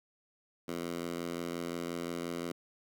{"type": "tone with high-pass filter", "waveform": "10% pulse", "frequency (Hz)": 85.7, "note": "F2", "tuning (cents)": -32, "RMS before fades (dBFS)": -38, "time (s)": [0.68, 2.52], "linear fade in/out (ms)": 5, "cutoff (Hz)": 230, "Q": 1.2, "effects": []}